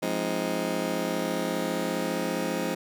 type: chord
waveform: 20% pulse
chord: F minor seventh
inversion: none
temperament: just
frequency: 174.61 / 209.5 / 261.9 / 314.3 Hz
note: F3 / Ab3 / C4 / Eb4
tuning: 0 / +15 / +2 / +18 cents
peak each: -28 dBFS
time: 0.02-2.75 s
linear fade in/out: 10 ms
effects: none